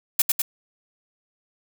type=noise with echo; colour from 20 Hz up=blue; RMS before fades=-17 dBFS; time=0.19-0.22 s; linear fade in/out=5 ms; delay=100 ms; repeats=2; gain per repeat=-3 dB; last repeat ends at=0.42 s; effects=none